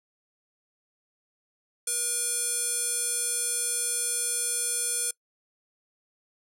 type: tone with band-pass filter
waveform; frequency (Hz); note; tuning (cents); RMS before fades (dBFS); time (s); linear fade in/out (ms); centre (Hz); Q
square; 480; B4; -49; -29; 1.87-5.11; 5; 9100; 3.9
effects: noise-tail reverb RT60 0.1 s tail -23 dB re dry